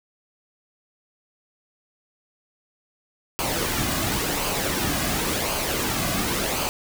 pink noise with flanger, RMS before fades -25 dBFS, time 3.39-6.69 s, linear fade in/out 0 ms, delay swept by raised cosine 0.54 to 2.24 ms, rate 0.93 Hz, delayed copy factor -0.5, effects none

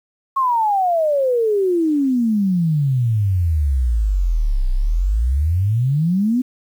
sine exponential two-way sweep, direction down then up, 1098 to 30.36 to 260.4 Hz, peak -14 dBFS, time 0.36-6.42 s, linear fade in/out 10 ms, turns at 4.7 s, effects 8-bit

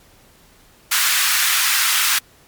pink high-pass noise, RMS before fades -17 dBFS, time 0.91-2.19 s, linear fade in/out 10 ms, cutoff 1300 Hz, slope 24 dB/octave, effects pink hiss -51 dBFS RMS until 2.47 s + MP3 96 kbps

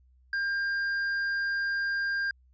sine tone with hard clipping, 1600 Hz, G6, 35 cents sharp, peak -28 dBFS, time 0.33-2.31 s, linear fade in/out 2 ms, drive 4 dB, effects added 63 Hz sine -58 dBFS peak until 2.53 s + resampled to 16000 Hz

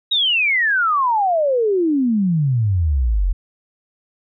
sine exponential sweep, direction down, 3848 to 41.2 Hz, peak -14 dBFS, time 0.11-3.33 s, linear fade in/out 10 ms, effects none

